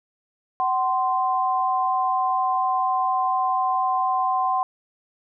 sine tone pair together, 753.8 / 1042 Hz, F#5 / C6, +32 / -7 cents, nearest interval tritone, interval 561 cents, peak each -22 dBFS, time 0.6-4.63 s, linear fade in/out 0 ms, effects none

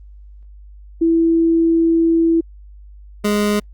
sine / 25% pulse tone pair in turn, 330.5 / 207.7 Hz, E4 / G#3, +5 / 0 cents, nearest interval minor sixth, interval 805 cents, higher first, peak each -11 dBFS, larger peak neither, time 1.01-2.41 / 3.24-3.6 s, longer first, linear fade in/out 10 ms, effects added 50 Hz sine -37 dBFS peak until 3.73 s + Opus 32 kbps

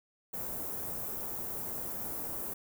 white band-stop noise, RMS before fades -38 dBFS, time 0.33-2.54 s, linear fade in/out 10 ms, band 780 to 16000 Hz, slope 12 dB/octave, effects none

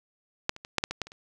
clicks, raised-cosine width 0.2 ms, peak -7 / -25 / -23 / -6 / -9 / -15 / -12 / -29 / -30 dBFS, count 9, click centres 0.494 / 0.564 / 0.649 / 0.783 / 0.839 / 0.91 / 1.017 / 1.07 / 1.119 s, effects none

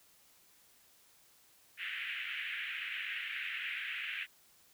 white band-pass noise, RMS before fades -40 dBFS, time 1.77-4.27 s, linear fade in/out 50 ms, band 1600 to 2900 Hz, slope 48 dB/octave, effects white hiss -65 dBFS RMS until 4.73 s

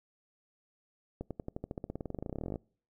accelerating click train, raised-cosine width 2 ms, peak -24 dBFS, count 30, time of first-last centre 1.21-2.558 s, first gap 97 ms, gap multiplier 0.94, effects noise-tail reverb RT60 0.5 s tail -26 dB re dry

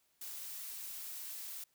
blue noise, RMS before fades -45 dBFS, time 0.21-1.64 s, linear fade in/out 5 ms, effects white hiss -75 dBFS RMS until 1.74 s

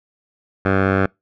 10% pulse tone with low-pass filter, 96.4 Hz, G2, 28 cents flat, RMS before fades -17 dBFS, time 0.65-1.06 s, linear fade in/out 5 ms, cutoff 1600 Hz, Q 2.1, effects noise-tail reverb RT60 0.2 s tail -26 dB re dry

